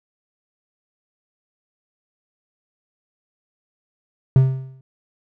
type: tone with exponential decay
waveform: triangle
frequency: 131.8 Hz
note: C3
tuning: 13 cents sharp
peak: -5 dBFS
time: 4.36-4.81 s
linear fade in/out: 2 ms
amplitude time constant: 97 ms
effects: none